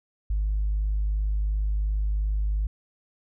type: tone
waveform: sine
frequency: 51.4 Hz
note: G#1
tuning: 17 cents flat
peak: -21 dBFS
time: 0.3-2.67 s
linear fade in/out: 5 ms
effects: tanh soft clip ceiling -19 dBFS